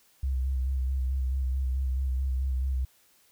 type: tone with vibrato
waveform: sine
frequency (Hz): 65.41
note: C2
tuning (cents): 0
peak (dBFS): -25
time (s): 0.23-2.85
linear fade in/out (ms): 5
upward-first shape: square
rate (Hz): 4.6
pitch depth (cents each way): 33
effects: white hiss -63 dBFS RMS until 3.31 s